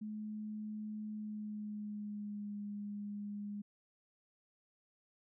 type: tone with pitch glide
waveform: sine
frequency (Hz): 213.2 to 205.3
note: G#3 to G#3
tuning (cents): +46 to -20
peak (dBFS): -40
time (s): 0.01-3.62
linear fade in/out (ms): 10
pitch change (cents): -66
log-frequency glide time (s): 1.11-2.59
effects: none